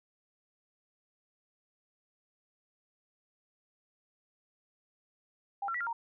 sine tone with pitch steps, 800 / 1357 / 1947 / 1394 / 928 Hz, G5 / E6 / B6 / F6 / A#5, +35 / +50 / -25 / -4 / -8 cents, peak -32 dBFS, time 5.62-5.93 s, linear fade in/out 5 ms, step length 62 ms, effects none

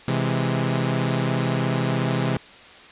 sawtooth chord, C augmented, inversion none, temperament equal, 130.81 / 164.81 / 207.7 Hz, C3 / E3 / G#3, 0 / 0 / 0 cents, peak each -19 / -22 / -24 dBFS, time 0.08-2.37 s, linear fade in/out 2 ms, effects white hiss -45 dBFS RMS until 2.91 s + resampled to 8000 Hz

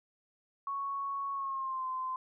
sine tone with pitch glide, 1108.7 to 1034.5 Hz, C#6 to C6, 0 to -20 cents, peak -33 dBFS, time 0.67-2.16 s, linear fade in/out 2 ms, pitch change -120 cents, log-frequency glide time 1.33-1.86 s, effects none

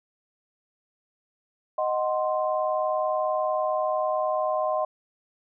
sine chord, C diminished, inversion first, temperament equal with one note detuned, 622.3 / 742.6 / 1046.5 Hz, Eb5 / Gb5 / C6, 0 / +6 / 0 cents, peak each -25 / -29 / -29 dBFS, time 1.78-4.85 s, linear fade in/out 5 ms, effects none

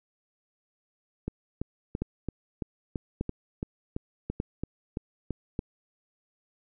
two click trains, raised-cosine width 3 ms, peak -18 / -16 dBFS, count 13 / 4, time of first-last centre 1.28-5.307 / 2.02-5.591 s, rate 2.98 / 0.84 Hz, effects none

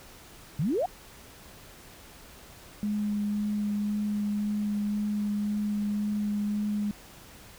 sine exponential sweep, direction up, 129.4 to 784 Hz, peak -24 dBFS, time 0.59-0.86 s, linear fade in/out 5 ms
sine tone with vibrato, 207.7 Hz, G#3, in tune, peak -26 dBFS, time 2.83-6.91 s, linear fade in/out 0 ms, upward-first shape sine, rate 1.9 Hz, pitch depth 10 cents each way
effects pink hiss -50 dBFS RMS until 7.58 s

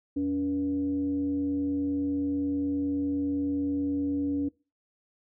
sine tone with frequency modulation, 283.7 Hz, C#4, 40 cents sharp, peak -25 dBFS, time 0.16-4.49 s, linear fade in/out 10 ms, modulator 199 Hz, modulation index 0.33, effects noise-tail reverb RT60 0.3 s tail -22 dB re dry

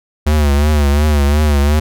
square tone with vibrato, 73.4 Hz, D2, in tune, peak -10 dBFS, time 0.26-1.8 s, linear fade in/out 10 ms, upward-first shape triangle, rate 2.8 Hz, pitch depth 89 cents each way, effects none

